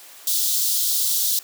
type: high-pass noise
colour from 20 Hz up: white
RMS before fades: -21 dBFS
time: 0.27-1.39 s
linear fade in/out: 2 ms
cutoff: 3400 Hz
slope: 48 dB/octave
effects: white hiss -44 dBFS RMS until 1.43 s + high-pass 400 Hz 12 dB/octave